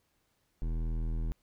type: tone with hard clipping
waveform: sine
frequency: 40.52 Hz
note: E1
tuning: 29 cents flat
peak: -32 dBFS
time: 0.62-1.32 s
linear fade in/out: 0 ms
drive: 14 dB
effects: pink hiss -75 dBFS RMS until 1.42 s